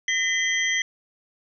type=tone cluster; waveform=sine; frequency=1848 / 2021 / 3191 / 6000 Hz; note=A#6 / B6 / G7 / F#8; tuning=-16 / +39 / +30 / +23 cents; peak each=-29 / -23 / -28 / -30 dBFS; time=0.08-0.82 s; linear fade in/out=2 ms; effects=none